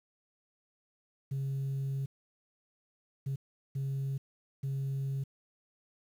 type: tone bursts at uneven times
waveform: sine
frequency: 136.3 Hz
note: C#3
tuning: 29 cents flat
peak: -29 dBFS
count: 4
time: 1.31-2.06 / 3.26-3.36 / 3.75-4.18 / 4.63-5.24 s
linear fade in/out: 10 ms
effects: tanh soft clip ceiling -30 dBFS + 10-bit